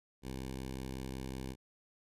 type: tone with notch filter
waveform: 10% pulse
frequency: 65.41 Hz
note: C2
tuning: in tune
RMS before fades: -42 dBFS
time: 0.22-1.56 s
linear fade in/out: 50 ms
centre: 1300 Hz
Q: 1.3
effects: resampled to 32000 Hz